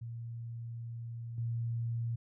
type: tone with level steps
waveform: sine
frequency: 116.54 Hz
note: A#2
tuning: in tune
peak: -39 / -32 dBFS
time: 0.01-2.16 s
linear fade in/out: 10 ms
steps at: 1.38 s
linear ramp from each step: 2 ms
effects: none